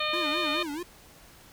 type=harmonic tone; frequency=609 Hz; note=D#5; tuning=37 cents flat; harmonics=1 / 2 / 3 / 4 / 5 / 6 / 7; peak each=-34 / -32 / -38 / -32 / -36 / -33 / -38 dBFS; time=0-0.63 s; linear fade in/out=5 ms
type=tone with vibrato; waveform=square; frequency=318.1 Hz; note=D#4; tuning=38 cents sharp; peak=-33 dBFS; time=0.13-0.83 s; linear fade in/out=5 ms; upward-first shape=sine; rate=4.7 Hz; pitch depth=190 cents each way
effects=pink hiss -53 dBFS RMS until 1.52 s